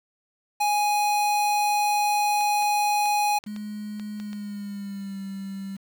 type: tone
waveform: square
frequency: 830.6 Hz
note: G#5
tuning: in tune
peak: -21 dBFS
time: 0.6-3.39 s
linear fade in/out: 10 ms
type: clicks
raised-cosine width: 0.2 ms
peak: -25 dBFS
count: 8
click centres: 2.41 / 2.624 / 3.057 / 3.439 / 3.563 / 3.997 / 4.2 / 4.331 s
type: tone with pitch glide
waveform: sine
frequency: 210 to 194.81 Hz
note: G#3 to G3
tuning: +19 to -11 cents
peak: -31 dBFS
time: 3.46-5.77 s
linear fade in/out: 10 ms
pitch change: -130 cents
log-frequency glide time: 4.16-5.2 s
effects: 8-bit